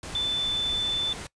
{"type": "tone in noise", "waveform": "sine", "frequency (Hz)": 3520, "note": "A7", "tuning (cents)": 0, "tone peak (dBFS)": -24, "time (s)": [0.15, 1.13], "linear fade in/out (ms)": 2, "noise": "pink", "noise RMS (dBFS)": -38, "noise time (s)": [0.03, 1.27], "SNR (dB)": 11, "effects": ["noise-tail reverb RT60 0.1 s tail -20 dB re dry", "resampled to 22050 Hz"]}